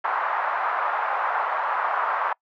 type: band-pass noise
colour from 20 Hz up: white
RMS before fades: -25 dBFS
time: 0.04-2.33 s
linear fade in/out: 5 ms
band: 750 to 1300 Hz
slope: 24 dB/octave
effects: noise-tail reverb RT60 0.1 s tail -26 dB re dry